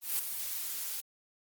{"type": "noise with ADSR envelope", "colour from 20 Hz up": "blue", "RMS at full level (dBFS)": -29, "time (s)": [0.01, 1.01], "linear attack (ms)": 180, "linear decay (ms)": 3, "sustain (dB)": -8, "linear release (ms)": 11, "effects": ["Opus 32 kbps"]}